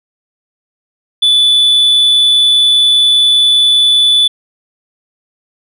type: tone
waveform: sine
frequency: 3475 Hz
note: A7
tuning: 22 cents flat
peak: -3 dBFS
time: 1.22-4.28 s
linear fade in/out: 10 ms
effects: tanh soft clip ceiling -5 dBFS